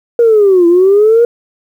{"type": "linear two-way sweep", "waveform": "sine", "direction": "down then up", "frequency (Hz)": [478.7, 336.4, 478.7], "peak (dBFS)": -3, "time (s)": [0.19, 1.25], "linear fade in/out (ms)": 2, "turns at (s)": 0.67, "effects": ["tanh soft clip ceiling 0 dBFS", "7-bit"]}